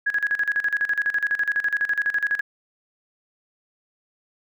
sine tone with tremolo, 1664 Hz, G#6, 3 cents sharp, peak -18 dBFS, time 0.06-2.41 s, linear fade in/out 10 ms, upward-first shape square, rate 12 Hz, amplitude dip 80%, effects none

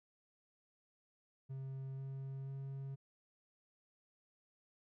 triangle tone with pitch steps, 134 / 135.09 / 136.18 Hz, C3 / C#3 / C#3, +42 / -44 / -30 cents, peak -40 dBFS, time 1.49-2.96 s, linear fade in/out 20 ms, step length 490 ms, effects none

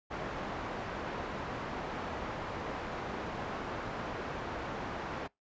white low-pass noise, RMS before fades -39 dBFS, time 0.1-5.28 s, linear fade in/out 20 ms, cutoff 1100 Hz, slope 12 dB/octave, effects noise-tail reverb RT60 0.2 s tail -25 dB re dry + resampled to 16000 Hz

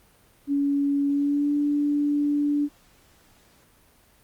sine tone with pitch glide, 282.6 to 290.9 Hz, C#4 to D4, +34 to -16 cents, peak -20 dBFS, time 0.47-2.69 s, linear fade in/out 50 ms, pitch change +50 cents, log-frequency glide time 1.08-1.54 s, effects pink hiss -58 dBFS RMS until 4.23 s + Opus 32 kbps

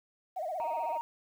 sine tone with vibrato, 681 Hz, F5, 44 cents flat, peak -32 dBFS, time 0.36-0.98 s, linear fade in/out 10 ms, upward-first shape sine, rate 16 Hz, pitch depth 190 cents each way
sine tone, 932.3 Hz, A#5, in tune, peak -31 dBFS, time 0.6-1.01 s, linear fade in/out 0 ms
effects tanh soft clip ceiling -27 dBFS + 10-bit

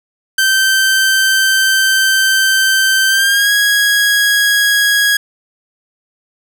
sawtooth tone with pitch glide, 1553 to 1654.9 Hz, G6 to G#6, -17 to -7 cents, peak -6 dBFS, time 0.38-5.17 s, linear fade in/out 5 ms, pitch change +110 cents, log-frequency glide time 3.08-3.51 s, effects none

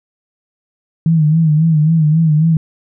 sine tone with vibrato, 157.6 Hz, D#3, 23 cents sharp, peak -8 dBFS, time 1.06-2.57 s, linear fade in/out 2 ms, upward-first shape sine, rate 3.7 Hz, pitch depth 82 cents each way, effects none

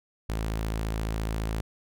sawtooth tone, 54.5 Hz, A1, 16 cents flat, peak -24 dBFS, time 0.29-1.61 s, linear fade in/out 5 ms, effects none

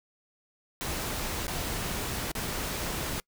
pink noise with dropouts, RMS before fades -33 dBFS, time 0.81-3.2 s, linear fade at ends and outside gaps 0 ms, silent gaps 1.468-1.48 / 2.316-2.352 s, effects noise-tail reverb RT60 0.1 s tail -26 dB re dry

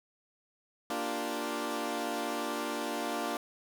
15% pulse chord, G minor seventh, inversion first, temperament equal, 233.1 / 293.7 / 349.2 / 392 Hz, Bb3 / D4 / F4 / G4, 0 / 0 / 0 / 0 cents, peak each -32 / -30 / -32 / -36 dBFS, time 0.9-3.37 s, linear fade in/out 2 ms, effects none

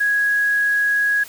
sine tone, 1661.2 Hz, G#6, in tune, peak -15 dBFS, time 0-1.24 s, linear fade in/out 10 ms, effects white hiss -40 dBFS RMS until 1.28 s

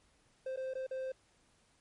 triangle tone with dropouts, 523 Hz, C5, 1 cent flat, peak -34 dBFS, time 0.46-1.12 s, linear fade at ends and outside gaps 5 ms, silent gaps 0.562-0.572 / 0.737-0.752 / 0.867-0.91 s, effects pink hiss -70 dBFS RMS until 1.8 s + MP3 48 kbps

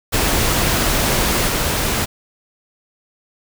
pink noise with level steps, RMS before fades -17 / -19 dBFS, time 0.12-2.06 s, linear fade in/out 20 ms, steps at 1.47 s, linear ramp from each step 20 ms, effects none

